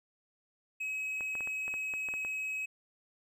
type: tone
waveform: triangle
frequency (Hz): 2553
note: D#7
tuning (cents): +44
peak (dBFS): -32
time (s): 0.8-2.66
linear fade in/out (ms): 10
type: clicks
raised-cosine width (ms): 0.5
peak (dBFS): -30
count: 10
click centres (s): 1.208 / 1.353 / 1.407 / 1.474 / 1.68 / 1.74 / 1.938 / 2.087 / 2.139 / 2.249
effects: none